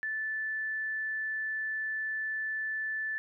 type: tone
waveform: sine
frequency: 1752 Hz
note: A6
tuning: 8 cents flat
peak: -31 dBFS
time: 0.03-3.18 s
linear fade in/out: 0 ms
effects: none